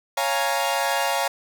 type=chord; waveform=sawtooth; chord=Bb minor seventh; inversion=first; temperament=equal; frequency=554.4 / 698.5 / 830.6 / 932.3 Hz; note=Db5 / F5 / Ab5 / Bb5; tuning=0 / 0 / 0 / 0 cents; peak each=-23 dBFS; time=0.17-1.28 s; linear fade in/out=5 ms; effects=none